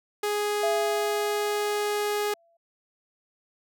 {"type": "tone", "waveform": "sawtooth", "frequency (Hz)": 415.4, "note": "G#4", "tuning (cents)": 0, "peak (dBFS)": -21, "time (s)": [0.23, 2.34], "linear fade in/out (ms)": 5}
{"type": "tone with exponential decay", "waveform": "sine", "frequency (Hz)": 674, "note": "E5", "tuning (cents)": 38, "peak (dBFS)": -23, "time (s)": [0.63, 2.57], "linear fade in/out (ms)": 5, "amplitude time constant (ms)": 420}
{"effects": []}